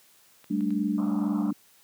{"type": "clicks", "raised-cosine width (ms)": 0.3, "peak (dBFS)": -34, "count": 3, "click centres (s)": [0.443, 0.608, 0.706]}
{"type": "chord", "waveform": "sine", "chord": "G suspended second", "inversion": "none", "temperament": "equal with one note detuned", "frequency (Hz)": [196, 218.2, 293.7], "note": ["G3", "A3", "D4"], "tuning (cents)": [0, -14, 0], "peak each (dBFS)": -28, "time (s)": [0.5, 1.53], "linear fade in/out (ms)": 10}
{"type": "band-pass noise", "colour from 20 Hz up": "white", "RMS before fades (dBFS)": -42, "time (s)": [0.98, 1.51], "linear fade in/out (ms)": 2, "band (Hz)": [540, 1300], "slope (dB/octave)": 96}
{"effects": ["white hiss -59 dBFS RMS until 1.83 s", "high-pass 100 Hz 12 dB/octave"]}